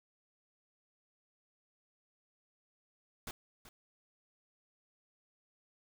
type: noise with echo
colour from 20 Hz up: pink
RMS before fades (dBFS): -43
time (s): 3.27-3.31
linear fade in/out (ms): 2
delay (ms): 380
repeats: 1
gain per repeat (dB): -13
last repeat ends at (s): 3.69
effects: none